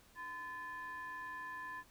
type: ring-modulated tone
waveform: triangle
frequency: 360 Hz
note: F#4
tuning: 47 cents flat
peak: -38 dBFS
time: 0.15-1.84 s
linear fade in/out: 50 ms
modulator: 1380 Hz
effects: pink hiss -65 dBFS RMS until 1.9 s